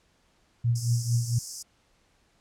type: tone with tremolo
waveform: sine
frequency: 118.4 Hz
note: A#2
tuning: 27 cents sharp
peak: -19 dBFS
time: 0.64-1.39 s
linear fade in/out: 10 ms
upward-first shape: triangle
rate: 4.4 Hz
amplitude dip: 85%
type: high-pass noise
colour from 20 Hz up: pink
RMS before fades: -35 dBFS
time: 0.75-1.63 s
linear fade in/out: 10 ms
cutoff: 5000 Hz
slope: 96 dB/octave
effects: pink hiss -66 dBFS RMS until 2.4 s + low-pass 8000 Hz 12 dB/octave